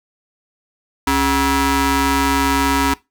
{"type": "ring-modulated tone", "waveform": "sawtooth", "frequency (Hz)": 343.6, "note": "F4", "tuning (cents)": -28, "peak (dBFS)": -7, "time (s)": [1.07, 2.94], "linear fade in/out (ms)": 5, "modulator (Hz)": 618, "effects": ["noise-tail reverb RT60 0.2 s tail -20 dB re dry"]}